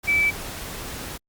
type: tone in noise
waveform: sine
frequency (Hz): 2311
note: D7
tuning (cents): -28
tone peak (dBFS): -17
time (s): 0.07-0.31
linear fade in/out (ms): 20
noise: pink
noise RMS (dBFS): -34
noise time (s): 0.03-1.18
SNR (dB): +14
effects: Opus 48 kbps